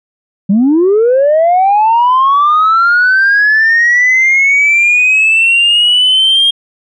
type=linear sweep; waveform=sine; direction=up; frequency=185 to 3241 Hz; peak=-4 dBFS; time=0.49-6.51 s; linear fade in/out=10 ms; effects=tanh soft clip ceiling -3 dBFS